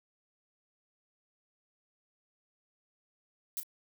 violet noise with echo, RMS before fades -35 dBFS, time 3.57-3.6 s, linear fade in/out 0 ms, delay 32 ms, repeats 1, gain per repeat -10 dB, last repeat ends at 3.632 s, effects none

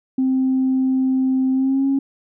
sine tone with pitch glide, 261.6 to 273.2 Hz, C4 to C#4, 0 to -25 cents, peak -14 dBFS, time 0.18-1.99 s, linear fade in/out 5 ms, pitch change +75 cents, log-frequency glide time 1.52-1.87 s, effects tanh soft clip ceiling -11 dBFS

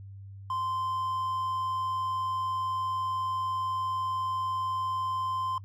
triangle tone, 1039 Hz, C6, 12 cents flat, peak -27 dBFS, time 0.5-5.58 s, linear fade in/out 2 ms, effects noise-tail reverb RT60 0.1 s tail -23 dB re dry + added 98 Hz sine -42 dBFS peak until 5.64 s

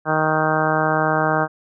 harmonic tone, 156.2 Hz, D#3, 7 cents sharp, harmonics 1 / 2 / 3 / 4 / 5 / 6 / 7 / 8 / 9 / 10, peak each -25 / -26 / -26 / -23 / -23 / -27 / -27 / -26 / -28 / -25 dBFS, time 0.05-1.48 s, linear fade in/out 50 ms, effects none

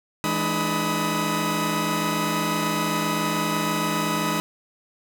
sawtooth tone cluster, 163.7 / 209.7 / 299.6 / 989 / 1265 Hz, E3 / G#3 / D4 / B5 / D#6, -12 / +17 / +35 / +2 / +28 cents, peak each -25 dBFS, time 0.24-4.4 s, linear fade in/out 0 ms, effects none

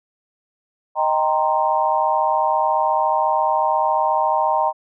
sine chord, C minor seventh, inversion first, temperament equal, 622.3 / 784 / 932.3 / 1046.5 Hz, Eb5 / G5 / Bb5 / C6, 0 / 0 / 0 / 0 cents, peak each -22 / -21 / -19 / -24 dBFS, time 0.95-4.73 s, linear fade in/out 50 ms, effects none

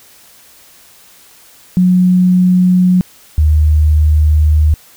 sine tone pair in turn, 181.9 / 76.48 Hz, F#3 / D#2, -29 / -29 cents, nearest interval octave + minor third, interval 1500 cents, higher first, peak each -6 dBFS, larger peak neither, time 1.77-3.01 / 3.38-4.74 s, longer second, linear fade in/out 0 ms, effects white hiss -43 dBFS RMS until 4.96 s

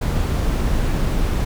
brown noise, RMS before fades -19 dBFS, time 0.01-1.45 s, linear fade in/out 10 ms, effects none

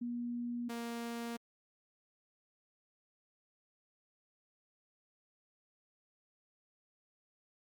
sine / sawtooth tone pair in turn, 240 / 234.1 Hz, B3 / A#3, -49 / +8 cents, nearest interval unison, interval 43 cents, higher first, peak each -36 / -35 dBFS, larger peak second, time 0.01-0.69 / 0.69-1.37 s, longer neither, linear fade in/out 10 ms, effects Opus 48 kbps

